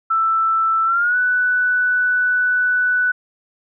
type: tone with pitch glide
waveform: sine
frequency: 1326 to 1488.4 Hz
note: E6 to F#6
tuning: +10 to +10 cents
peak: -14 dBFS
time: 0.1-3.12 s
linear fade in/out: 10 ms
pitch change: +200 cents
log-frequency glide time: 0.85-1.17 s
effects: none